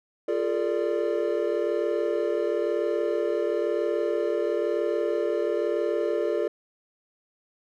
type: chord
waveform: triangle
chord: Bb dominant seventh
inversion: second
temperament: equal with one note detuned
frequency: 349.2 / 415.3 / 456.3 / 587.3 Hz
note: F4 / Ab4 / Bb4 / D5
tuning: 0 / 0 / -37 / 0 cents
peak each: -27 dBFS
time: 0.28-6.48 s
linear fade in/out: 5 ms
effects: none